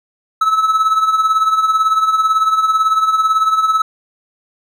triangle tone with tremolo, 1300 Hz, E6, 24 cents flat, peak -6 dBFS, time 0.41-3.82 s, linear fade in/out 5 ms, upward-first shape triangle, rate 18 Hz, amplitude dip 70%, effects none

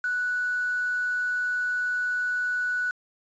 sine tone with quantisation, 1479 Hz, F#6, 1 cent flat, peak -24 dBFS, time 0.04-2.91 s, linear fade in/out 2 ms, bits 7, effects resampled to 16000 Hz

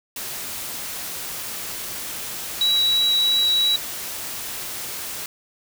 sine tone in noise, 3899 Hz, B7, 23 cents flat, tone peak -16 dBFS, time 2.61-3.76 s, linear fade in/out 2 ms, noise white, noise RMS -31 dBFS, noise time 0.16-5.26 s, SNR +12 dB, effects none

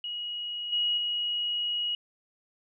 sine tone with level steps, 2900 Hz, F#7, 35 cents flat, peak -32 / -24 / -27 dBFS, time 0.04-1.95 s, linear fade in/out 2 ms, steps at 0.72 / 0.97 s, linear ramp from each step 10 ms, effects none

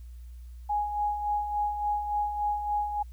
sine tone with tremolo, 830.6 Hz, G#5, in tune, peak -24 dBFS, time 0.69-3.03 s, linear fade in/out 10 ms, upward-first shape sine, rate 3.5 Hz, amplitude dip 55%, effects added 60 Hz sine -41 dBFS peak until 3.12 s + white hiss -67 dBFS RMS until 3.12 s

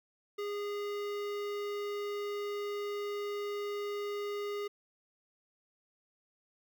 square tone with notch filter, 410 Hz, G#4, 22 cents flat, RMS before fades -37 dBFS, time 0.38-4.68 s, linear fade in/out 10 ms, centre 9400 Hz, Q 0.61, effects 12-bit

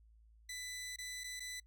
15% pulse tone with dropouts, 1994 Hz, B6, 16 cents sharp, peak -37 dBFS, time 0.49-1.6 s, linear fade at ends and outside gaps 5 ms, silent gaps 0.961-0.985 / 1.237-1.241 / 1.397-1.403 s, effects noise-tail reverb RT60 0.1 s tail -24 dB re dry + added 55 Hz sine -61 dBFS peak until 1.66 s

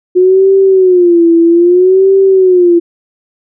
sine tone with vibrato, 360 Hz, F#4, 47 cents flat, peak -3 dBFS, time 0.15-2.8 s, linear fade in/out 20 ms, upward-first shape sine, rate 0.62 Hz, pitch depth 130 cents each way, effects none

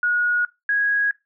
sine tone pair in turn, 1449 / 1654.3 Hz, F#6 / G#6, -37 / -7 cents, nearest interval major second, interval 230 cents, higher second, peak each -17 dBFS, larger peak neither, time 0.03-0.45 / 0.69-1.11 s, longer neither, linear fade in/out 2 ms, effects noise-tail reverb RT60 0.2 s tail -20 dB re dry

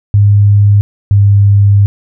sine tone pair in turn, 102.1 / 100.81 Hz, G#2 / G2, -29 / +49 cents, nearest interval unison, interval 22 cents, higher first, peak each -3 dBFS, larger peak neither, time 0.14-0.81 / 1.11-1.86 s, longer second, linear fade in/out 0 ms, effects none

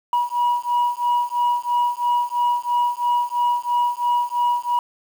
sine beating tone pair, 965 / 968 Hz, B5 / B5, -40 / -35 cents, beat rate 3 Hz, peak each -19 dBFS, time 0.13-4.79 s, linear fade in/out 2 ms, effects tanh soft clip ceiling -14 dBFS + 7-bit

